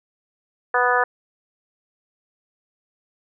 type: harmonic tone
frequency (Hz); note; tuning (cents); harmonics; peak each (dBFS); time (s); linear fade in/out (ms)
246.9; B3; 0; 2 / 3 / 4 / 5 / 6 / 7; -23 / -23 / -23 / -23 / -23 / -23; 0.74-1.04; 5
effects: none